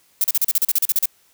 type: noise bursts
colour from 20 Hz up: violet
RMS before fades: -17 dBFS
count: 13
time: 0.21-1.057 s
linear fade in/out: 2 ms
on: 31 ms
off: 37 ms
effects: white hiss -58 dBFS RMS until 1.33 s